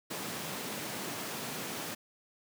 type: high-pass noise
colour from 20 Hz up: pink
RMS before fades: -39 dBFS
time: 0.1-1.95 s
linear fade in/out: 10 ms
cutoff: 140 Hz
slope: 24 dB/octave
effects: none